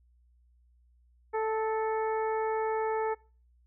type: harmonic tone with a mistuned harmonic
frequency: 439.9 Hz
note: A4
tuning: in tune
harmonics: 1 / 2 / 3 / 4 / 5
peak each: -29 / -32 / -40 / -43 / -46 dBFS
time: 1.33-3.15 s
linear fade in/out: 20 ms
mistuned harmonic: 3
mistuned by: -16 cents
effects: noise-tail reverb RT60 0.4 s tail -24 dB re dry + added 60 Hz sine -61 dBFS peak until 3.66 s